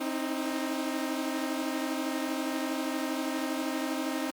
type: tone cluster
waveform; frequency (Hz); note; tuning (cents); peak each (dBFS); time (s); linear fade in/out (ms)
sawtooth; 264.5 / 309 / 321.5; C4 / D#4 / E4; +19 / -12 / -43; -29 / -30 / -34; 0-4.31; 10
effects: Opus 32 kbps